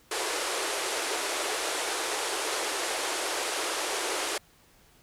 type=band-pass noise; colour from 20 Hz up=pink; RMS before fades=-31 dBFS; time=0.11-4.38 s; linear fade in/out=5 ms; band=340 to 11000 Hz; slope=48 dB/octave; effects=pink hiss -60 dBFS RMS until 5.02 s